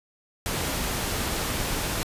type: noise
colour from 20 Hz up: pink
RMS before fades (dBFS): -28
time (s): 0.46-2.03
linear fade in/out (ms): 0
effects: resampled to 32000 Hz